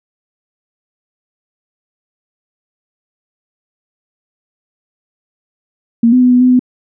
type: tone with pitch steps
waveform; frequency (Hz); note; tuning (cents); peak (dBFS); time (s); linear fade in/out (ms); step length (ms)
sine; 232.1 / 252.2 / 249.5 / 247.6 / 252.6 / 251; A#3 / B3 / B3 / B3 / B3 / B3; -7 / +36 / +18 / +5 / +39 / +28; -5; 6.03-6.594; 5; 94
effects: none